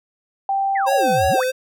sine tone with pitch glide, 784 to 762.1 Hz, G5 to G5, 0 to -49 cents, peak -17 dBFS, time 0.49-1.4 s, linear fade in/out 2 ms, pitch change -49 cents, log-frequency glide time 0.86-1.26 s
sine exponential two-way sweep, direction down then up, 2175 to 70 to 2175 Hz, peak -23 dBFS, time 0.75-1.44 s, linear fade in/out 10 ms, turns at 1.27 s
square tone with vibrato, 532 Hz, C5, 29 cents sharp, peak -19 dBFS, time 0.86-1.52 s, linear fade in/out 20 ms, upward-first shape sine, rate 3 Hz, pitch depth 78 cents each way
effects none

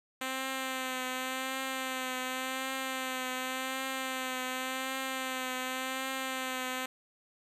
5% pulse tone with vibrato, 260.3 Hz, C4, 9 cents flat, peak -22 dBFS, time 0.21-6.86 s, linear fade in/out 5 ms, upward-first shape triangle, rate 0.89 Hz, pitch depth 33 cents each way, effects resampled to 32000 Hz

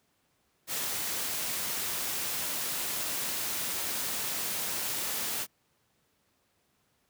white noise, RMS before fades -33 dBFS, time 0.67-5.47 s, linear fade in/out 50 ms, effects pink hiss -72 dBFS RMS until 7.09 s + high-pass 80 Hz 12 dB/octave

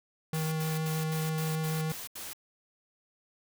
square tone with vibrato, 158 Hz, D#3, 27 cents sharp, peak -30 dBFS, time 0.33-1.92 s, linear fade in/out 2 ms, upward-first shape sine, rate 6.5 Hz, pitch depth 8 cents each way
white noise bursts, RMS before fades -41 dBFS, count 8, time 0.34-2.333 s, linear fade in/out 5 ms, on 180 ms, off 79 ms
effects none

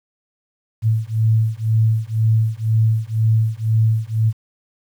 sine beating tone pair, 110 / 112 Hz, A2 / A2, 0 / +31 cents, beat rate 2 Hz, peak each -17 dBFS, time 0.82-4.33 s, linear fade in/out 50 ms, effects 8-bit

